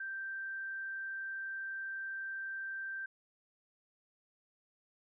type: tone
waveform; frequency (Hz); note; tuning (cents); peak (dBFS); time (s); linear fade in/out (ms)
sine; 1568; G6; 0; -38; 0-3.06; 5
effects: none